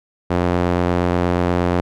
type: tone with band-pass filter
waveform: sawtooth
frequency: 88.4 Hz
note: F2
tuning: 22 cents sharp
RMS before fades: -18 dBFS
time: 0.3-1.81 s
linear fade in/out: 10 ms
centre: 530 Hz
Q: 0.54
effects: none